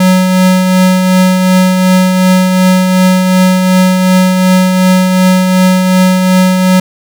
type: tone with tremolo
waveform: square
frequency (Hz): 185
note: F#3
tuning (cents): 0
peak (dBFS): -4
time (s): 0-6.8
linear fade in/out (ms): 5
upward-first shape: triangle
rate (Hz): 2.7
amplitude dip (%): 40
effects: none